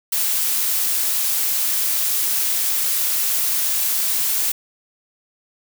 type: noise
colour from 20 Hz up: blue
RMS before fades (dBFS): -20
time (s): 0.12-4.52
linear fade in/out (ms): 5
effects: none